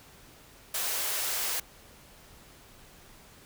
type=high-pass noise; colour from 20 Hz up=white; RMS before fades=-31 dBFS; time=0.74-1.6 s; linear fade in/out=5 ms; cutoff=400 Hz; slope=24 dB/octave; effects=pink hiss -54 dBFS RMS until 3.45 s